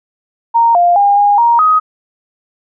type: tone with pitch steps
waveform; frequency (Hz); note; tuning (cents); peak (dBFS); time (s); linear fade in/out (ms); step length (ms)
sine; 928 / 700 / 808 / 817 / 939 / 1257; A#5 / F5 / G#5 / G#5 / A#5 / D#6; -8 / +4 / -48 / -29 / +12 / +17; -6; 0.54-1.8; 20; 210
effects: none